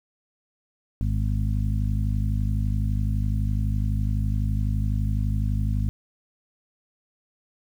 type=harmonic tone with a mistuned harmonic; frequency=51.91 Hz; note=G#1; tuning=in tune; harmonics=1 / 2 / 3 / 4 / 5; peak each=-24 / -25 / -34 / -33 / -38 dBFS; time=1.01-5.89 s; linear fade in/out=0 ms; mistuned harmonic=5; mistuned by=-24 cents; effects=9-bit